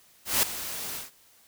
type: noise with ADSR envelope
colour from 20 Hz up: white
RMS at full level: -21 dBFS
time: 0.25-1.11 s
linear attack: 180 ms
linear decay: 3 ms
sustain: -14 dB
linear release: 150 ms
effects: white hiss -59 dBFS RMS until 1.47 s